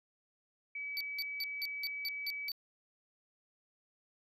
sine tone, 2285 Hz, D7, 48 cents flat, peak -38 dBFS, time 0.75-2.49 s, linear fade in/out 5 ms
square tone bursts, 4568 Hz, D8, 49 cents flat, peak -36 dBFS, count 8, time 0.97-2.518 s, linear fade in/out 0 ms, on 36 ms, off 180 ms
effects none

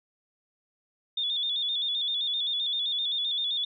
sine tone with vibrato, 3520 Hz, A7, in tune, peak -26 dBFS, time 1.17-3.65 s, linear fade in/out 5 ms, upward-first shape square, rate 7.7 Hz, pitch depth 54 cents each way, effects none

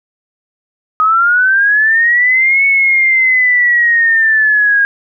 sine linear two-way sweep, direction up then down, 1252 to 2217 to 1624 Hz, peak -7 dBFS, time 1-4.85 s, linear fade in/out 0 ms, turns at 2.65 s, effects none

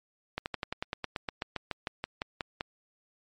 slowing click train, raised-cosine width 0.3 ms, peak -16 dBFS, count 18, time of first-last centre 0.38-2.609 s, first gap 79 ms, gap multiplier 1.06, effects MP3 48 kbps

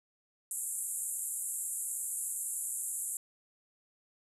pink band-pass noise, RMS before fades -37 dBFS, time 0.51-3.17 s, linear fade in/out 2 ms, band 7300 to 12000 Hz, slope 96 dB/octave, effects none

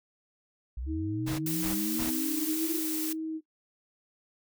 sine linear sweep, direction up, 55 to 349.2 Hz, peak -33 dBFS, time 0.77-2.79 s, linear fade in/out 5 ms
sine tone with vibrato, 316.5 Hz, D#4, 30 cents sharp, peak -31 dBFS, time 0.86-3.41 s, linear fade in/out 50 ms, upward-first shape sine, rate 1.8 Hz, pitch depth 11 cents each way
pink noise bursts, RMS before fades -37 dBFS, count 3, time 1.26-2.11 s, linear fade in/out 20 ms, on 130 ms, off 230 ms
blue noise, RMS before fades -34 dBFS, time 1.46-3.13 s, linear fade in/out 5 ms
effects noise-tail reverb RT60 0.1 s tail -18 dB re dry

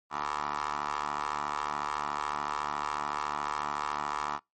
15% pulse ring-modulated tone, 73.9 Hz, D2, 11 cents sharp, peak -22 dBFS, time 0.1-4.4 s, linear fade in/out 50 ms, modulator 1070 Hz, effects noise-tail reverb RT60 0.2 s tail -26 dB re dry + MP3 32 kbps

